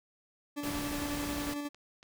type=tone with tremolo; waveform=40% pulse; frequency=290 Hz; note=D4; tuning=22 cents flat; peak=-33 dBFS; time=0.56-1.69 s; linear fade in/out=20 ms; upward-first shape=square; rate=11 Hz; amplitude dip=30%
type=noise; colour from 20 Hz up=pink; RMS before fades=-39 dBFS; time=0.63-1.54 s; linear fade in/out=5 ms
type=clicks; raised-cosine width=0.2 ms; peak=-37 dBFS; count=3; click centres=1.529 / 1.746 / 2.029 s
effects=none